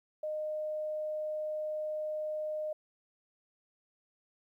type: tone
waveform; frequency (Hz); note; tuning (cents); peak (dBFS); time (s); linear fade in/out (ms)
sine; 614; D#5; -23; -33; 0.23-2.73; 5
effects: 12-bit